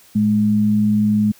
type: tone pair together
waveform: sine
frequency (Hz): 109.7 / 210.6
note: A2 / G#3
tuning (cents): -5 / +24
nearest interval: major seventh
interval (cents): 1129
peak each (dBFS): -23 / -13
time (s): 0.15-1.32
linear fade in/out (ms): 10
effects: white hiss -49 dBFS RMS until 1.39 s